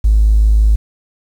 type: tone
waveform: triangle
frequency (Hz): 53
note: G#1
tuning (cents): +36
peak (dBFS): -3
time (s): 0.04-0.76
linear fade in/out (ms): 10
effects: tanh soft clip ceiling -4 dBFS + 7-bit